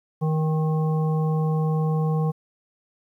harmonic tone with a mistuned harmonic, 157 Hz, D#3, 16 cents sharp, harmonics 1 / 3 / 5 / 7, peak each -20 / -30 / -34 / -37 dBFS, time 0.21-2.32 s, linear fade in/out 20 ms, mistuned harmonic 7, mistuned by -26 cents, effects 10-bit

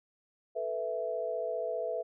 sine chord, A suspended second, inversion none, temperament just, 440 / 495 / 660 Hz, A4 / B4 / E5, 0 / +4 / +2 cents, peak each -38 / -36 / -34 dBFS, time 0.55-2.03 s, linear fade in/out 20 ms, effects none

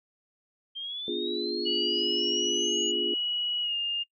sine exponential sweep, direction up, 3160 to 6900 Hz, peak -33 dBFS, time 0.75-2.92 s, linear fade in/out 20 ms
sine chord, B diminished seventh, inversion none, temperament equal, 246.9 / 293.7 / 349.2 / 415.3 Hz, B3 / D4 / F4 / Ab4, 0 / 0 / 0 / 0 cents, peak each -38 / -38 / -32 / -34 dBFS, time 1.08-3.14 s, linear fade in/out 2 ms
sine tone with pitch glide, 2919 to 2820 Hz, F#7 to F7, -24 to +16 cents, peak -27 dBFS, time 1.65-4.04 s, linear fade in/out 20 ms, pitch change -60 cents, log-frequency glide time 3.62-3.75 s
effects noise-tail reverb RT60 0.1 s tail -24 dB re dry

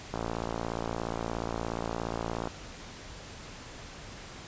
click train, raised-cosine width 1 ms, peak -18 dBFS, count 134, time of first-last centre 0.14-2.473 s, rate 57 Hz, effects pink hiss -45 dBFS RMS until 4.47 s + resampled to 16000 Hz

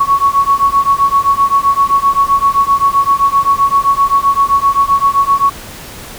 sine beating tone pair, 1108.7 / 1116.4 Hz, C#6 / C#6, 0 / +12 cents, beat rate 7.7 Hz, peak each -11 dBFS, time 0-5.5 s, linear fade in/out 10 ms, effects pink hiss -30 dBFS RMS until 6.18 s

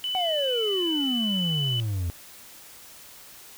sine tone, 2993 Hz, F#7, 19 cents sharp, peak -26 dBFS, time 0.04-1.8 s, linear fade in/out 0 ms
triangle exponential sweep, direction down, 762 to 82.41 Hz, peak -23 dBFS, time 0.15-2.1 s, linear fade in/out 0 ms
effects white hiss -47 dBFS RMS until 3.57 s

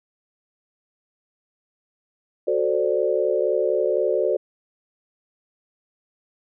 sine chord, D dominant seventh, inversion first, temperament equal with one note detuned, 370 / 441.3 / 523.3 / 587.3 Hz, F#4 / A4 / C5 / D5, 0 / +5 / 0 / 0 cents, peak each -24 dBFS, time 2.47-4.37 s, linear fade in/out 10 ms, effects none

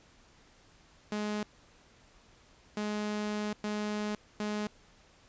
sawtooth tone bursts at uneven times, 210 Hz, G#3, 19 cents sharp, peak -28 dBFS, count 4, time 1.12-1.43 / 2.77-3.53 / 3.64-4.15 / 4.4-4.67 s, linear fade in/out 2 ms, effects pink hiss -61 dBFS RMS until 5.28 s + resampled to 16000 Hz

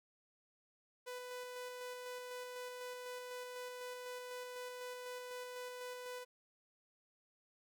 sawtooth tone with tremolo, 497.3 Hz, B4, 12 cents sharp, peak -40 dBFS, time 1.06-6.25 s, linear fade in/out 20 ms, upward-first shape square, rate 4 Hz, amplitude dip 25%, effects none

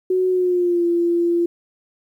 sine tone with pitch glide, 370 to 343.2 Hz, F#4 to F4, 0 to -30 cents, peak -15 dBFS, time 0.1-1.46 s, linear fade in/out 5 ms, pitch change -130 cents, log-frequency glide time 0.29-0.85 s, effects 9-bit

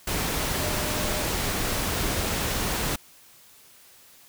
sine tone in noise, 605 Hz, D#5, 49 cents flat, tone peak -35 dBFS, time 0.6-1.23 s, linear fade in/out 5 ms, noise pink, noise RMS -27 dBFS, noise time 0.07-2.96 s, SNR -11 dB, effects white hiss -53 dBFS RMS until 4.28 s

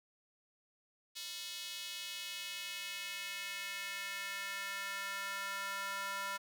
square tone with high-pass filter sweep, 197.3 Hz, G3, 11 cents sharp, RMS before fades -42 dBFS, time 1.15-6.38 s, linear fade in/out 20 ms, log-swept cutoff 3700 to 1200 Hz, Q 1.9, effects none

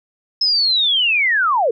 sine linear sweep, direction down, 5210 to 417.2 Hz, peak -13 dBFS, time 0.41-1.71 s, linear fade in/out 5 ms, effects none

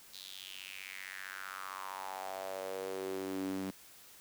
sawtooth tone with high-pass filter sweep, 95.4 Hz, G2, 47 cents flat, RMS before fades -42 dBFS, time 0.13-3.71 s, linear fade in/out 10 ms, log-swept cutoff 4100 to 230 Hz, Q 4.6, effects white hiss -57 dBFS RMS until 4.2 s

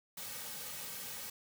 white noise with comb filter, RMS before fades -44 dBFS, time 0.17-1.3 s, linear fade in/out 5 ms, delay 2.9 ms, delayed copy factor -0.8, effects none

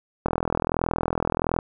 click train, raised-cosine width 1 ms, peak -8 dBFS, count 56, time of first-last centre 0.26-1.589 s, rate 41.4 Hz, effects none

